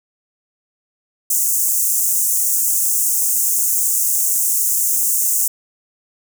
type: high-pass noise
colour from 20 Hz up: pink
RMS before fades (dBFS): -17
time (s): 1.3-5.48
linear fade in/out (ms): 5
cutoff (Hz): 6600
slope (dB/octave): 48
effects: none